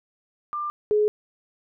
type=tone pair in turn; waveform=sine; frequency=1192 / 421.4 Hz; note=D6 / G#4; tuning=+25 / +25 cents; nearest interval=octave + tritone; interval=1800 cents; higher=first; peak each=-26 / -17 dBFS; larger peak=second; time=0.53-0.7 / 0.91-1.08 s; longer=neither; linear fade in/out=0 ms; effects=none